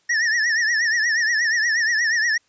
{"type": "tone with vibrato", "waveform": "square", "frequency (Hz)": 1823, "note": "A#6", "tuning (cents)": -39, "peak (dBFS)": -18, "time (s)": [0.09, 2.38], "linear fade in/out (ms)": 10, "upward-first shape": "triangle", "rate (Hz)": 8.4, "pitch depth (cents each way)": 130, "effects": ["white hiss -63 dBFS RMS until 2.48 s", "resampled to 16000 Hz"]}